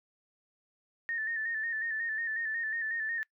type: tone with vibrato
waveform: sine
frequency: 1800 Hz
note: A6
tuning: 39 cents sharp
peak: -31 dBFS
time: 1.09-3.23 s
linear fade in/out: 0 ms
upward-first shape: square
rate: 5.5 Hz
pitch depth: 45 cents each way
effects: noise-tail reverb RT60 0.1 s tail -23 dB re dry